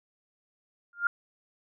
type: tone with exponential growth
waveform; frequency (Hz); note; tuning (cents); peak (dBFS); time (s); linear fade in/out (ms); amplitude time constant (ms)
sine; 1403; F6; +8; -18; 0.93-1.07; 2; 29
effects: none